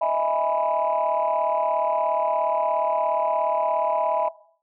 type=chord; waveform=sine; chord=E major seventh; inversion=third; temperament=equal; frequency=622.3 / 659.3 / 830.6 / 987.8 Hz; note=D#5 / E5 / G#5 / B5; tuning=0 / 0 / 0 / 0 cents; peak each=-25 / -22 / -26 / -24 dBFS; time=0.01-4.29 s; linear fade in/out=10 ms; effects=noise-tail reverb RT60 0.5 s tail -18 dB re dry + tanh soft clip ceiling -13 dBFS